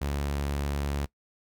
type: tone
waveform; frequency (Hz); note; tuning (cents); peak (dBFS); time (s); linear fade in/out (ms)
sawtooth; 71.1; C#2; +45; -24; 0.01-1.06; 10
effects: noise-tail reverb RT60 0.1 s tail -21 dB re dry